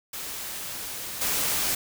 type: noise with level steps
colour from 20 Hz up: white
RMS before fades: -35 / -26 dBFS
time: 0.13-1.75 s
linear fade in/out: 5 ms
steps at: 1.21 s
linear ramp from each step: 5 ms
effects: none